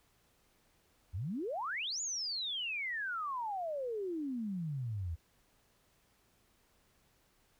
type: exponential two-way sweep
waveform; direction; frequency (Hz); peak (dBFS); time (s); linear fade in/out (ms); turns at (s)
sine; up then down; 77.78 to 7040 to 77.78; -35; 1.13-5.16; 20; 2.01
effects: pink hiss -71 dBFS RMS until 7.59 s